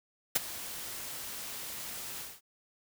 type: noise with ADSR envelope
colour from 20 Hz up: white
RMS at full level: -24 dBFS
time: 0.35-2.41 s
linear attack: 11 ms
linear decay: 19 ms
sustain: -17 dB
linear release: 210 ms
effects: none